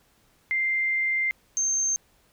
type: tone pair in turn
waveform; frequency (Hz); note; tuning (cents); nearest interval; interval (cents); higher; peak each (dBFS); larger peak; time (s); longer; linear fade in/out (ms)
sine; 2093 / 6334; C7 / G8; 0 / +17; octave + perfect fifth; 1917; second; -22; neither; 0.51-1.31 / 1.57-1.96; first; 0
effects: pink hiss -63 dBFS RMS until 2.32 s